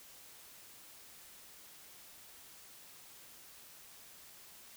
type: silence
effects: white hiss -56 dBFS RMS until 4.76 s